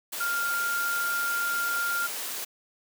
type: tone in noise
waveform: sine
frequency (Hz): 1398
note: F6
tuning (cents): +1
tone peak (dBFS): -26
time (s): 0.2-2.07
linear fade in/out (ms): 10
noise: white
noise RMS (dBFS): -34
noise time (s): 0.12-2.45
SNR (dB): +5
effects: high-pass 300 Hz 12 dB/octave